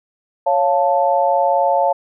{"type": "chord", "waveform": "sine", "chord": "Db augmented", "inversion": "none", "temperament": "equal", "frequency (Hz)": [554.4, 698.5, 880], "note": ["Db5", "F5", "A5"], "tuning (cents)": [0, 0, 0], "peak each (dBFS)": -17, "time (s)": [0.46, 1.93], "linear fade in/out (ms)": 10, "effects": []}